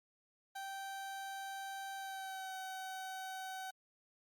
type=tone with pitch glide; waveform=30% pulse; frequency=780 to 757.8 Hz; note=G5 to F#5; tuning=-9 to +41 cents; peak=-40 dBFS; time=0.55-3.71 s; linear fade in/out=10 ms; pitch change=-50 cents; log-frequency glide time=1.96-2.53 s; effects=Opus 48 kbps